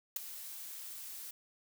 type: noise with ADSR envelope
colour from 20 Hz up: blue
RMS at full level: -31 dBFS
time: 0.16-1.31 s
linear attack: 4 ms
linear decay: 11 ms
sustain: -15 dB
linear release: 6 ms
effects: none